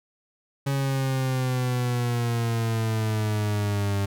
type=exponential sweep; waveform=40% pulse; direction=down; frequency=138.9 to 99 Hz; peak=-22 dBFS; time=0.66-4.06 s; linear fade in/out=10 ms; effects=none